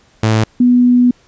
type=tone pair in turn; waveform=sawtooth / sine; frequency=110 / 246 Hz; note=A2 / B3; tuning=0 / -7 cents; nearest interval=octave + major second; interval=1393 cents; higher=second; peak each=-6 dBFS; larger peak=neither; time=0.23-0.44 / 0.6-1.11 s; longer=second; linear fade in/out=5 ms; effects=pink hiss -51 dBFS RMS until 1.27 s + resampled to 16000 Hz